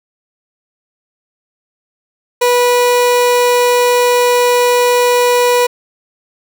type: tone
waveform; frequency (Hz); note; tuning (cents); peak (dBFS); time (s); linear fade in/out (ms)
30% pulse; 489; B4; -17; -6; 2.41-5.67; 10
effects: none